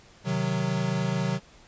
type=chord; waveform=square; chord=C diminished; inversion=none; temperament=equal; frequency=130.81 / 155.56 / 185 Hz; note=C3 / Eb3 / Gb3; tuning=0 / 0 / 0 cents; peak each=-30 / -31 / -29 dBFS; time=0.24-1.4 s; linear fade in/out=50 ms; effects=pink hiss -54 dBFS RMS until 1.67 s + resampled to 16000 Hz